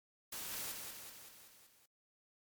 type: noise with echo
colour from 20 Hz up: white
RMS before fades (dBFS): -44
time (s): 0.32-0.72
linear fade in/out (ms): 5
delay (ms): 190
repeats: 6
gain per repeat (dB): -4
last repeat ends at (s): 1.86
effects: MP3 96 kbps